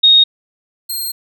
sine / 10% pulse tone pair in turn, 3729 / 4206 Hz, A#7 / C8, 0 / +8 cents, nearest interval major second, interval 208 cents, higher second, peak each -5 / -13 dBFS, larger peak first, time 0.03-0.24 / 0.89-1.12 s, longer second, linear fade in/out 10 ms, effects none

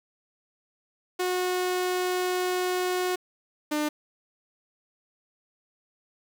sawtooth tone pair in turn, 364.2 / 299.9 Hz, F#4 / D4, -27 / +36 cents, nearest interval minor third, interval 337 cents, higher first, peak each -21 / -21 dBFS, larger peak neither, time 1.19-3.16 / 3.71-3.89 s, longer first, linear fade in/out 10 ms, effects 8-bit

